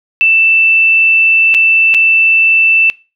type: tone with dropouts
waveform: sine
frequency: 2658 Hz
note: E7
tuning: 14 cents sharp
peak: -5 dBFS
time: 0.21-2.9 s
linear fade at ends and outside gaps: 0 ms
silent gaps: 1.542-1.547 / 1.941-1.946 s
effects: noise-tail reverb RT60 0.3 s tail -22 dB re dry